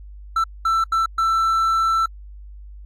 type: tone bursts at uneven times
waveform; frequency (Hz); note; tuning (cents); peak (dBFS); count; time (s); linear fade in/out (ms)
triangle; 1333; E6; +19; -14; 4; 0.36-0.44 / 0.65-0.84 / 0.92-1.06 / 1.18-2.06; 5
effects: added 50 Hz sine -36 dBFS peak until 2.85 s + AAC 64 kbps